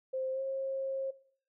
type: tone with pitch glide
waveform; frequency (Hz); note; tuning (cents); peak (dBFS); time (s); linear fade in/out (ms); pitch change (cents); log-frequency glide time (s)
sine; 523.3 to 536.8; C5 to C5; 0 to +44; -32; 0.13-1.11; 10; +44; 0.32-0.41
effects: noise-tail reverb RT60 0.5 s tail -18 dB re dry